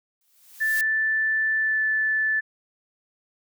blue noise with exponential growth, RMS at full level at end -30 dBFS, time 0.21-0.81 s, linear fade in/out 2 ms, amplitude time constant 130 ms
sine tone with pitch glide, 1760 to 1748.9 Hz, A6 to A6, 0 to -11 cents, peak -20 dBFS, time 0.6-2.41 s, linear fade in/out 20 ms, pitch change -11 cents, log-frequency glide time 1.59-1.82 s
effects none

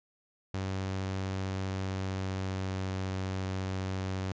sawtooth tone with pitch glide, 95.4 to 94.58 Hz, G2 to F#2, -47 to +39 cents, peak -28 dBFS, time 0.54-4.32 s, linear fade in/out 0 ms, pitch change -14 cents, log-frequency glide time 1.65-2.95 s, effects resampled to 16000 Hz

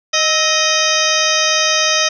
harmonic tone with a mistuned harmonic, 622.3 Hz, D#5, in tune, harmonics 1 / 2 / 3 / 4 / 5 / 6 / 8 / 9 / 10, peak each -21 / -21 / -21 / -21 / -21 / -21 / -21 / -21 / -21 dBFS, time 0.13-2.09 s, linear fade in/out 10 ms, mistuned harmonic 2, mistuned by +74 cents, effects none

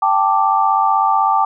sine chord, G suspended second, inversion none, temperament equal, 784 / 880 / 1174.7 Hz, G5 / A5 / D6, 0 / 0 / 0 cents, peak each -16 dBFS, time 0.02-1.45 s, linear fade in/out 5 ms, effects none

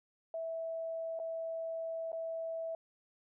sine tone with dropouts, 655 Hz, E5, 11 cents flat, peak -36 dBFS, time 0.34-2.75 s, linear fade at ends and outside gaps 2 ms, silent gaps 1.191-1.198 / 2.119-2.129 s, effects none

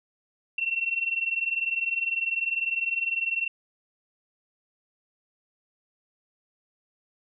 sine tone pair together, 2701 / 2721 Hz, E7 / F7, +42 / -46 cents, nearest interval unison, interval 12 cents, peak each -29 / -27 dBFS, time 0.58-3.48 s, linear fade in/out 5 ms, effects none

